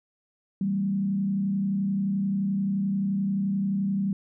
sine tone with frequency modulation, 196 Hz, G3, in tune, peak -23 dBFS, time 0.61-4.13 s, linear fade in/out 2 ms, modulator 31.5 Hz, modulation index 0.56, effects none

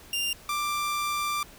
sawtooth tone pair in turn, 2794 / 1180.9 Hz, F7 / D6, 0 / +9 cents, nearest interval octave + minor third, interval 1491 cents, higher first, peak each -23 dBFS, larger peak neither, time 0.13-0.33 / 0.49-1.43 s, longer second, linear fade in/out 2 ms, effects pink hiss -50 dBFS RMS until 1.58 s

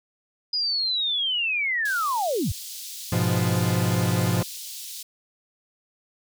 sine linear sweep, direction down, 4978 to 56.2 Hz, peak -22 dBFS, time 0.53-2.52 s, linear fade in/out 5 ms
pink high-pass noise, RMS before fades -37 dBFS, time 1.85-5.03 s, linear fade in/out 5 ms, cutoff 3600 Hz, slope 24 dB/octave
45% pulse chord, F diminished, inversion first, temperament equal, 103.83 / 123.47 / 174.61 Hz, Ab2 / Cb3 / F3, 0 / 0 / 0 cents, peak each -25 dBFS, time 3.12-4.43 s, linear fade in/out 5 ms
effects none

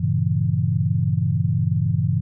sine chord, G diminished seventh, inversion none, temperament equal, 98 / 116.54 / 138.59 / 164.81 Hz, G2 / Bb2 / Db3 / Fb3, 0 / 0 / 0 / 0 cents, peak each -23 dBFS, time 0-2.21 s, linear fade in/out 10 ms, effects none

